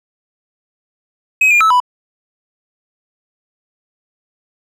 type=tone with pitch steps; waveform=triangle; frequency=2539 / 2411 / 1305 / 990 Hz; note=D#7 / D7 / E6 / B5; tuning=+34 / +45 / -18 / +4 cents; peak=-6 dBFS; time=1.41-1.802 s; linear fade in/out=5 ms; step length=98 ms; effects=none